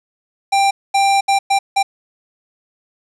square tone bursts at uneven times, 790 Hz, G5, 13 cents sharp, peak -12 dBFS, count 5, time 0.52-0.71 / 0.94-1.21 / 1.28-1.39 / 1.5-1.59 / 1.76-1.83 s, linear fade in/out 10 ms, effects resampled to 22050 Hz + 7-bit

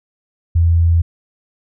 sine tone, 84 Hz, E2, 33 cents sharp, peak -9 dBFS, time 0.55-1.02 s, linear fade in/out 10 ms, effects none

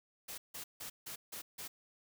white noise bursts, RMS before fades -45 dBFS, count 6, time 0.28-1.68 s, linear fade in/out 10 ms, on 100 ms, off 160 ms, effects none

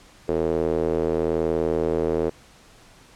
square tone with band-pass filter, 40.5 Hz, E1, 30 cents flat, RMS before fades -23 dBFS, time 0.28-2.3 s, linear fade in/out 10 ms, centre 440 Hz, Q 3.5, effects pink hiss -51 dBFS RMS until 3.15 s + low-pass 9000 Hz 12 dB/octave

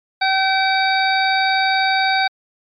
harmonic tone with a mistuned harmonic, 768 Hz, G5, 36 cents flat, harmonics 1 / 2 / 3 / 5 / 6, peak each -17 / -20 / -22 / -24 / -25 dBFS, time 0.21-2.28 s, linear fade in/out 10 ms, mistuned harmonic 5, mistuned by -31 cents, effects MP3 64 kbps

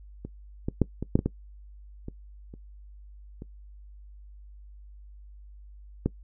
clicks, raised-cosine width 3 ms, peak -23 / -15 / -7 / -18 / -6 / -13 / -12 / -23 / -30 / -26 / -11 dBFS, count 11, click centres 0.25 / 0.685 / 0.817 / 1.026 / 1.155 / 1.191 / 1.26 / 2.084 / 2.539 / 3.421 / 6.06 s, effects noise-tail reverb RT60 0.1 s tail -20 dB re dry + added 50 Hz sine -45 dBFS peak until 6.23 s

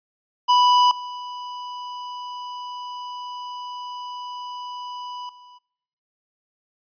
square tone with level steps, 987.8 Hz, B5, in tune, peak -14 / -32 / -46 dBFS, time 0.48-5.59 s, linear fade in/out 20 ms, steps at 0.91 / 5.29 s, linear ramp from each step 2 ms, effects noise-tail reverb RT60 0.9 s tail -26 dB re dry + resampled to 11025 Hz

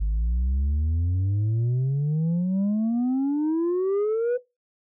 sine exponential sweep, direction up, 49.83 to 501 Hz, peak -18 dBFS, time 0-4.38 s, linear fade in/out 20 ms, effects noise-tail reverb RT60 0.2 s tail -17 dB re dry + tanh soft clip ceiling -20 dBFS

